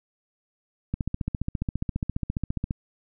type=click train; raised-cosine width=5 ms; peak=-14 dBFS; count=27; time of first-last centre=0.94-2.709 s; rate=14.7 Hz; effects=none